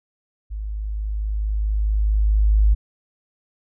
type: tone with level ramp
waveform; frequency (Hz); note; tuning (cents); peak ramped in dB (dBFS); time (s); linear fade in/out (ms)
sine; 52.3; G#1; +13; -26 to -11; 0.5-2.75; 20
effects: none